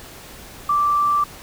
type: tone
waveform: sine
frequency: 1171 Hz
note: D6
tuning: 5 cents flat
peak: -15 dBFS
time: 0.69-1.24 s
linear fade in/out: 5 ms
effects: pink hiss -40 dBFS RMS until 1.42 s